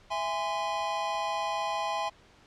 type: chord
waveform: square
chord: E augmented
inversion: none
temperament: just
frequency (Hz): 659.3 / 824.1 / 1030.1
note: E5 / G#5 / B#5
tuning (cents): 0 / -14 / -27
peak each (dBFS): -36 / -33 / -34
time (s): 0.1-2.1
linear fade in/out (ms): 20
effects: pink hiss -58 dBFS RMS until 2.46 s + low-pass 5000 Hz 12 dB/octave